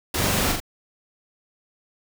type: noise with echo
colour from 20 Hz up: pink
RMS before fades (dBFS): -24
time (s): 0.14-0.52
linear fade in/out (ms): 5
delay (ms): 41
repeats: 2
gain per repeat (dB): -3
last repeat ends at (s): 0.602
effects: none